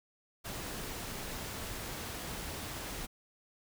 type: noise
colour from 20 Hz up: pink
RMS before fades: -41 dBFS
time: 0.44-3.07 s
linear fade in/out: 20 ms
effects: none